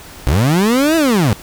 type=linear two-way sweep; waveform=30% pulse; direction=up then down; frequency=57.4 to 334.8 to 93.1 Hz; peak=-8 dBFS; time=0.27-1.33 s; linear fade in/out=0 ms; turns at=0.96 s; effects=pink hiss -36 dBFS RMS until 1.42 s